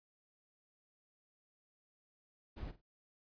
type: noise with echo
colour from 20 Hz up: brown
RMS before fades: -44 dBFS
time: 2.56-2.72 s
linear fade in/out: 20 ms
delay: 48 ms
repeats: 2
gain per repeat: -14 dB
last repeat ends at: 2.816 s
effects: resampled to 11025 Hz